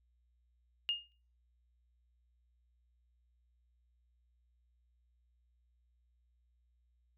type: tone with exponential decay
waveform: sine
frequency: 2838 Hz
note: F7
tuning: 27 cents sharp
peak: -28 dBFS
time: 0.89-1.12 s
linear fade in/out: 0 ms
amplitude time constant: 48 ms
effects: noise-tail reverb RT60 0.4 s tail -20 dB re dry + added 60 Hz sine -70 dBFS peak until 7.17 s